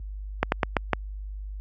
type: slowing click train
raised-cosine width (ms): 0.5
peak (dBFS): -5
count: 5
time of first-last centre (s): 0.43-0.933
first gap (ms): 91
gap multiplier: 1.22
effects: added 50 Hz sine -28 dBFS peak until 1.6 s + high-pass 60 Hz 12 dB/octave